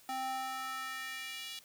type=tone with high-pass filter sweep; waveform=square; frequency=261.6 Hz; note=C4; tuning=in tune; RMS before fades=-40 dBFS; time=0.09-1.59 s; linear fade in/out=0 ms; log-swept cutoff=610 to 3300 Hz; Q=2.3; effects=white hiss -61 dBFS RMS until 1.64 s